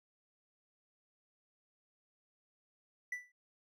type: tone with exponential decay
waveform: triangle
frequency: 1975.5 Hz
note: B6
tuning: in tune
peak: -32 dBFS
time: 3.12-3.32 s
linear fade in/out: 5 ms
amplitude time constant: 42 ms
effects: none